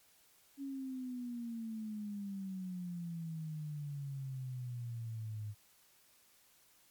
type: exponential sweep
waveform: sine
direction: down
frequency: 279.2 to 103.83 Hz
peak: -39 dBFS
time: 0.57-5.55 s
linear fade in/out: 50 ms
effects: white hiss -67 dBFS RMS until 6.9 s + MP3 96 kbps